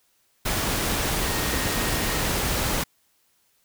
sine tone in noise, 1864.7 Hz, A#6, in tune, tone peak -36 dBFS, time 1.22-2.23 s, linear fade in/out 10 ms, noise pink, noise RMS -25 dBFS, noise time 0.45-2.84 s, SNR -14 dB, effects white hiss -66 dBFS RMS until 3.64 s

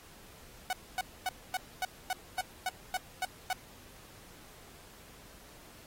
sawtooth tone bursts, 743 Hz, F#5, 7 cents sharp, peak -26 dBFS, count 11, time 0.7-3.53 s, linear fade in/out 2 ms, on 30 ms, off 250 ms, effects pink hiss -55 dBFS RMS until 5.86 s + AAC 48 kbps

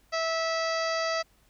harmonic tone with a mistuned harmonic, 653 Hz, E5, 17 cents flat, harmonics 1 / 2 / 3 / 4 / 5 / 6 / 7 / 8 / 9 / 10, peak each -29 / -32 / -34 / -41 / -45 / -45 / -36 / -44 / -45 / -50 dBFS, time 0.12-1.23 s, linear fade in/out 20 ms, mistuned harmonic 7, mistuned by +31 cents, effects added 50 Hz sine -65 dBFS peak until 1.49 s + pink hiss -65 dBFS RMS until 1.49 s

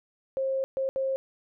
sine tone bursts at uneven times, 534 Hz, C5, 35 cents sharp, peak -25 dBFS, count 3, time 0.37-0.64 / 0.77-0.89 / 0.96-1.16 s, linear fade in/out 0 ms, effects none

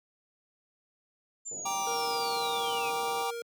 sine linear sweep, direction down, 7270 to 2349 Hz, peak -36 dBFS, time 1.45-2.92 s, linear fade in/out 20 ms
white low-pass noise, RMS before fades -48 dBFS, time 1.51-3.24 s, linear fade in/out 5 ms, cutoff 710 Hz, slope 48 dB/octave
square chord, G minor, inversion none, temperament just, 784 / 940.8 / 1176 Hz, G5 / Bb5 / D6, 0 / +16 / +2 cents, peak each -34 / -37 / -37 dBFS, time 1.65-3.31 s, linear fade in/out 10 ms
square tone, 468.5 Hz, A#4, 9 cents sharp, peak -36 dBFS, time 1.87-3.42 s, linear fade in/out 2 ms
effects high-pass 150 Hz 12 dB/octave

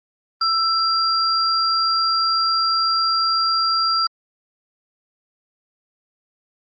sine tone pair together, 1332 / 4762 Hz, E6 / D8, +18 / +23 cents, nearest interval octave + minor seventh, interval 2205 cents, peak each -19 dBFS, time 0.41-4.07 s, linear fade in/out 5 ms, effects Opus 24 kbps

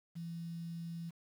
sine tone with quantisation, 168 Hz, E3, 33 cents sharp, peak -40 dBFS, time 0.15-1.11 s, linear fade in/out 20 ms, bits 10, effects none

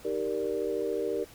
sine chord, Eb major seventh, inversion none, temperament equal, 311.1 / 392 / 466.2 / 587.3 Hz, Eb4 / G4 / Bb4 / D5, 0 / 0 / 0 / 0 cents, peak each -37 / -32 / -31 / -37 dBFS, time 0.04-1.25 s, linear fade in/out 20 ms, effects pink hiss -52 dBFS RMS until 1.34 s

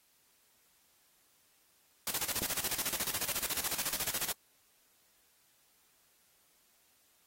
white noise with tremolo, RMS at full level -33 dBFS, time 2.07-4.32 s, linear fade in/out 2 ms, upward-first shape square, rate 14 Hz, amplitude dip 75%
click, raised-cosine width 2 ms, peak -25 dBFS, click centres 2.42 s
effects white hiss -69 dBFS RMS until 7.26 s + AAC 48 kbps

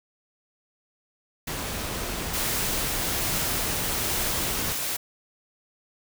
pink noise, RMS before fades -31 dBFS, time 1.47-4.73 s, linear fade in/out 5 ms
white noise with tremolo, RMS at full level -28 dBFS, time 2.33-4.97 s, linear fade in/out 10 ms, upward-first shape triangle, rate 1.2 Hz, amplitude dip 25%
effects none

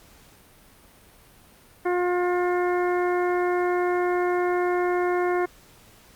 harmonic tone, 356.5 Hz, F4, 36 cents sharp, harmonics 1 / 2 / 3 / 4 / 5 / 6, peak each -22 / -28 / -32 / -34 / -36 / -38 dBFS, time 1.85-5.46 s, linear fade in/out 10 ms, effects pink hiss -53 dBFS RMS until 6.15 s + Opus 48 kbps

